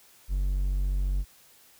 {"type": "tone", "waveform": "triangle", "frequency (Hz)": 47.22, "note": "F#1", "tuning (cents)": 36, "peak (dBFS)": -22, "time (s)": [0.28, 1.25], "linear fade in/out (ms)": 50, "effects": ["white hiss -57 dBFS RMS until 1.79 s"]}